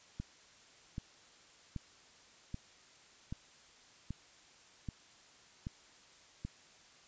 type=click train; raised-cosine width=5 ms; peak=-27 dBFS; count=9; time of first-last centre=0.2-6.45 s; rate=1.28 Hz; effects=white hiss -61 dBFS RMS until 7.07 s + resampled to 16000 Hz